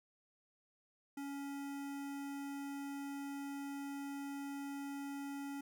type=tone with notch filter; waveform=square; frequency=280 Hz; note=C#4; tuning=18 cents sharp; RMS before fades=-44 dBFS; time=1.17-5.61 s; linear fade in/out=5 ms; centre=4000 Hz; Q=1.6; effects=none